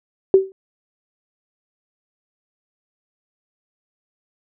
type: tone with exponential decay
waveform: sine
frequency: 384 Hz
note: G4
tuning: 36 cents flat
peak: -4 dBFS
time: 0.34-0.52 s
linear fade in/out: 1 ms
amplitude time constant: 39 ms
effects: none

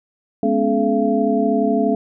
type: tone cluster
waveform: sine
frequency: 211 / 247.9 / 279.9 / 429 / 681 Hz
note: G#3 / B3 / C#4 / A4 / F5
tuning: +28 / +7 / +17 / -44 / -44 cents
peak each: -21 dBFS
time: 0.43-1.95 s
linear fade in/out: 2 ms
effects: none

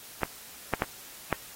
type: clicks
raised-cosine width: 0.5 ms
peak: -10 dBFS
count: 4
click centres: 0.233 / 0.737 / 0.821 / 1.327 s
effects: white hiss -47 dBFS RMS until 1.55 s + AAC 48 kbps

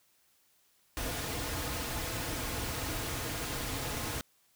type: noise with comb filter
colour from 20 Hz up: pink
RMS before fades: -36 dBFS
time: 0.97-4.21 s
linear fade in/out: 0 ms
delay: 5.2 ms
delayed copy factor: -0.5
effects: white hiss -69 dBFS RMS until 4.55 s

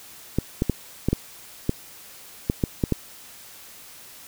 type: clicks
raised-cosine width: 3 ms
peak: -7 dBFS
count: 10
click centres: 0.386 / 0.621 / 0.697 / 1.086 / 1.13 / 1.694 / 2.499 / 2.638 / 2.838 / 2.923 s
effects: white hiss -45 dBFS RMS until 4.27 s

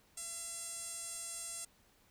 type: tone with band-pass filter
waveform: sawtooth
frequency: 676 Hz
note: E5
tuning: 43 cents sharp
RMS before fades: -44 dBFS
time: 0.17-1.65 s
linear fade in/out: 5 ms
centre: 8300 Hz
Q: 4.5
effects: pink hiss -68 dBFS RMS until 2.1 s

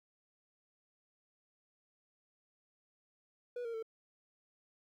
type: tone with pitch steps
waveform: triangle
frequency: 487.7 / 462.4 / 447.1 Hz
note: B4 / A#4 / A4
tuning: -22 / -14 / +28 cents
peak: -36 dBFS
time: 3.56-3.827 s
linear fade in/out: 5 ms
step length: 89 ms
effects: 13-bit

